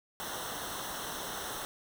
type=noise with comb filter; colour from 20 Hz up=pink; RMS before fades=-39 dBFS; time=0.2-1.65 s; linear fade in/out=0 ms; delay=0.42 ms; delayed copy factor=-0.8; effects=none